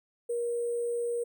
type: tone with sample-and-hold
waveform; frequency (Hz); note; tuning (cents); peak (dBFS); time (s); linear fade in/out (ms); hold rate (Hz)
sine; 474.7; A#4; +31; -28; 0.29-1.24; 10; 8820
effects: none